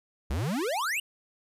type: exponential sweep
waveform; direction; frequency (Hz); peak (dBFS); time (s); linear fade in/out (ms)
square; up; 59.3 to 2957; -28; 0.3-1; 5
effects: resampled to 32000 Hz + 11-bit